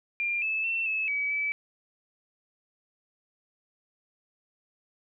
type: tone with pitch steps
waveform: sine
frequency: 2394 / 2613 / 2691 / 2598 / 2279 / 2300 Hz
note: D7 / E7 / E7 / E7 / C#7 / D7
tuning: +33 / -16 / +35 / -26 / +47 / -37 cents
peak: -26 dBFS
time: 0.2-1.52 s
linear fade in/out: 0 ms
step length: 220 ms
effects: none